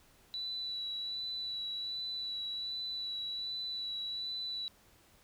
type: tone with vibrato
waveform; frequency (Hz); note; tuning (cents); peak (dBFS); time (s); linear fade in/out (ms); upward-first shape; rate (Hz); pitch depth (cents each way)
sine; 3951; B7; 0; -36; 0.34-4.68; 0; sine; 1.3; 18
effects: pink hiss -64 dBFS RMS until 5.23 s